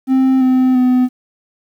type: tone with pitch steps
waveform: triangle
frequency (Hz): 262.6 / 257.3 / 252.2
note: C4 / C4 / B3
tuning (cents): +6 / -29 / +36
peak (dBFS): -7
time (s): 0.07-1.09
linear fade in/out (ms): 50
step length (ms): 340
effects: 8-bit